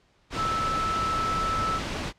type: tone in noise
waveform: sine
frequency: 1314 Hz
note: E6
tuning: 6 cents flat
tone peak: -25 dBFS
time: 0.35-1.81 s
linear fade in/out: 50 ms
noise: pink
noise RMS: -31 dBFS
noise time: 0.3-2.13 s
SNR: +3 dB
effects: pink hiss -64 dBFS RMS until 2.18 s + low-pass 5000 Hz 12 dB/octave